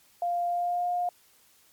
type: tone with pitch glide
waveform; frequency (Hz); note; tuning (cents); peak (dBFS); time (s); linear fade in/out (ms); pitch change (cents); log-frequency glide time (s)
sine; 698.5 to 709.9; F5 to F5; 0 to +28; -25; 0.22-1.09; 2; +28; 0.47-0.88
effects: white hiss -61 dBFS RMS until 1.72 s + MP3 96 kbps